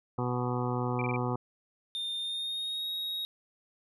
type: harmonic tone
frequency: 123.47 Hz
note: B2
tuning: in tune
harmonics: 1 / 2 / 3 / 4 / 6 / 7 / 8 / 9 / 10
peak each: -32 / -35 / -37 / -38 / -40 / -40 / -41 / -42 / -42 dBFS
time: 0.18-1.36 s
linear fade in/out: 5 ms
type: tone bursts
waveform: sine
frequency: 2343 Hz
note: D7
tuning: 5 cents flat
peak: -34 dBFS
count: 4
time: 0.99-1.162 s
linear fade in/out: 2 ms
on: 25 ms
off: 24 ms
type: tone with pitch glide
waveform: triangle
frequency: 3627 to 3777 Hz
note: A#7 to A#7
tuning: -48 to +22 cents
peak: -31 dBFS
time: 1.95-3.25 s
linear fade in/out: 0 ms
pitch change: +70 cents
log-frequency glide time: 2.19-2.88 s
effects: none